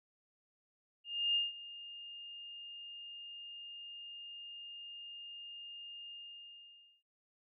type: tone with ADSR envelope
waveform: sine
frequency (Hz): 2822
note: F7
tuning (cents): +17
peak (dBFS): -28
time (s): 1.04-7.03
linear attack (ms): 310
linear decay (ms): 170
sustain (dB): -18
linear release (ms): 920
effects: none